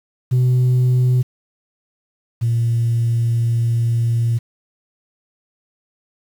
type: tone pair in turn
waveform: sine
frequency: 125.9 / 116.62 Hz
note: B2 / A#2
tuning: +34 / +1 cents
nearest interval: minor second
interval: 133 cents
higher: first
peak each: -9 / -13 dBFS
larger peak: first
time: 0.31-1.23 / 2.41-4.39 s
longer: second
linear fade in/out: 20 ms
effects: tanh soft clip ceiling -11 dBFS + 7-bit